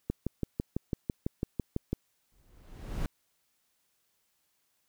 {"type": "click train", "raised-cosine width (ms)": 3, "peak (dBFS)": -17, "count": 12, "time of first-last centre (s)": [0.1, 1.93], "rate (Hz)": 6.01}
{"type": "noise with exponential growth", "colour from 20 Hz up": "brown", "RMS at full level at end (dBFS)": -30, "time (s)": [2.32, 3.06], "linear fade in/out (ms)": 2, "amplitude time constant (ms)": 160}
{"effects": ["white hiss -75 dBFS RMS until 4.88 s"]}